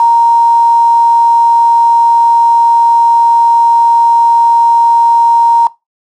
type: tone with quantisation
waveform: sine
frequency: 932.3 Hz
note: A#5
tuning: in tune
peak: -4 dBFS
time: 0-5.67 s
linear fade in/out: 2 ms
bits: 4
effects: noise-tail reverb RT60 0.2 s tail -19 dB re dry + low-pass 6000 Hz 12 dB/octave